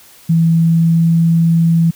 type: tone with pitch glide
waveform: sine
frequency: 164.9 to 166.05 Hz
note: E3 to E3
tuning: +1 to +13 cents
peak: -8 dBFS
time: 0.29-1.91 s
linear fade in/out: 10 ms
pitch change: +12 cents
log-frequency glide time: 0.49-1.2 s
effects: white hiss -43 dBFS RMS until 1.95 s